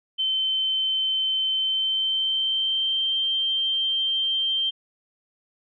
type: tone with pitch glide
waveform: sine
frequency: 3084 to 3147 Hz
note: G7 to G7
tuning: -29 to +6 cents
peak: -21 dBFS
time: 0.18-4.71 s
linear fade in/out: 20 ms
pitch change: +35 cents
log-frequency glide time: 1.55-3.21 s
effects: none